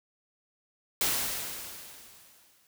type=noise with exponential decay; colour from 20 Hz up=white; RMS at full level=-26 dBFS; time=1.01-2.67 s; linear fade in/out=1 ms; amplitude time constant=360 ms; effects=none